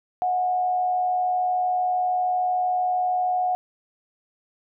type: tone with frequency modulation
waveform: sine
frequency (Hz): 730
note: F#5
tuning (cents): -24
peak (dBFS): -20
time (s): 0.22-3.55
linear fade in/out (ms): 0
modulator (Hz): 87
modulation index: 0.31
effects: none

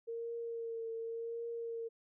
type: tone with vibrato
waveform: sine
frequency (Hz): 460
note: A#4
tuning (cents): -23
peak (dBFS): -38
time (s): 0.07-1.89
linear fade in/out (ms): 20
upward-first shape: triangle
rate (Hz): 0.89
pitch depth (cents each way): 27
effects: none

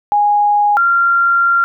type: tone pair in turn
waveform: sine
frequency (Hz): 826 / 1382.4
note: G#5 / F6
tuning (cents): -10 / -18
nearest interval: major sixth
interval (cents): 892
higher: second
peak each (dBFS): -9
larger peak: neither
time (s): 0.12-0.77 / 0.77-1.64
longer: second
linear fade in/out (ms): 0
effects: none

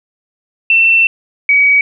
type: tone pair in turn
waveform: sine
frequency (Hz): 2688 / 2266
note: E7 / C#7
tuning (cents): +33 / +37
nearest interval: minor third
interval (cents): 296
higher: first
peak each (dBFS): -6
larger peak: neither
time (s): 0.7-1.07 / 1.49-1.81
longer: first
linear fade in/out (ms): 2
effects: none

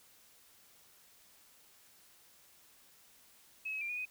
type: tone with pitch steps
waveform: sine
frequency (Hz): 2573 / 2557 / 2376 / 2458 / 2501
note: E7 / D#7 / D7 / D#7 / D#7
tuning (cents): -43 / +47 / +20 / -22 / +8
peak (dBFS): -36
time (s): 3.65-4.055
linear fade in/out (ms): 10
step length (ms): 81
effects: white hiss -63 dBFS RMS until 4.1 s

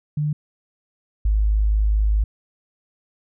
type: tone pair in turn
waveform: sine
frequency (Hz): 149.5 / 52.37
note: D3 / G#1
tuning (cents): +31 / +15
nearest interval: octave + tritone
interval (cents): 1816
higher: first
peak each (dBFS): -19 / -15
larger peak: second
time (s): 0.17-0.33 / 1.25-2.24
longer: second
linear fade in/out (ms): 5
effects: none

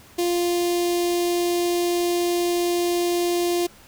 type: tone with notch filter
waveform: sawtooth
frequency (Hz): 349.2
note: F4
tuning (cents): 0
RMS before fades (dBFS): -22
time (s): 0.18-3.67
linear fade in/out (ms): 10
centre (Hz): 1400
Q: 0.56
effects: pink hiss -49 dBFS RMS until 3.87 s

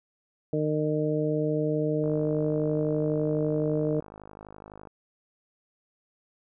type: harmonic tone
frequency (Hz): 152.6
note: D#3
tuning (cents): -33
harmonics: 1 / 2 / 3 / 4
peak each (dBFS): -29 / -29 / -28 / -32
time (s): 0.53-4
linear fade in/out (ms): 2
type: click train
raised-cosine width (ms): 1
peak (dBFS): -30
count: 148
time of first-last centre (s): 2.04-4.872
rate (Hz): 51.9
effects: none

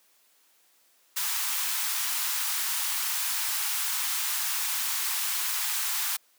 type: high-pass noise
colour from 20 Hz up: white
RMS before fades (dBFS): -29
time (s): 1.16-6.17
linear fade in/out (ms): 10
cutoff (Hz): 830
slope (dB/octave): 48
effects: white hiss -64 dBFS RMS until 6.38 s + high-pass 300 Hz 12 dB/octave

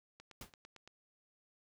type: click train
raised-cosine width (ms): 0.2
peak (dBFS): -37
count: 7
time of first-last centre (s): 0.2-0.876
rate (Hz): 8.88
type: noise with exponential decay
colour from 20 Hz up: pink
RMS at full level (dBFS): -45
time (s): 0.41-0.54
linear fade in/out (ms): 2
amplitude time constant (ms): 28
effects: none

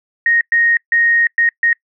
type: tone bursts at uneven times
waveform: sine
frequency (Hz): 1864.7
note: A#6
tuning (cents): 0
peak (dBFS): -10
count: 5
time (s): 0.26-0.41 / 0.52-0.77 / 0.92-1.27 / 1.38-1.49 / 1.63-1.73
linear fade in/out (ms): 2
effects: noise-tail reverb RT60 0.1 s tail -25 dB re dry

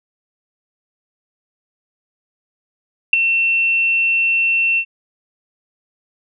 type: tone with ADSR envelope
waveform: sine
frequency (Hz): 2700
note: E7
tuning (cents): +41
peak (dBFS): -3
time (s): 3.13-4.85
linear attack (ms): 4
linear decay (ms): 8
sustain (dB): -10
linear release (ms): 69
effects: none

